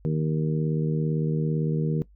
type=harmonic tone; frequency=77.78 Hz; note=D#2; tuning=in tune; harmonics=2 / 3 / 4 / 5 / 6; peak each=-23 / -32 / -36 / -34 / -33 dBFS; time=0.05-2.02 s; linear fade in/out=0 ms; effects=noise-tail reverb RT60 0.1 s tail -18 dB re dry + added 50 Hz sine -51 dBFS peak until 2.15 s